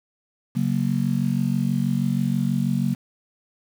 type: chord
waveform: sine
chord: F# major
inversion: second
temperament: just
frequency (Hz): 138.75 / 185 / 231.2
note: C#3 / F#3 / A#3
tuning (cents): +2 / 0 / -14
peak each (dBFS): -24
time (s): 0.55-2.95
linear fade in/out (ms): 20
effects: 7-bit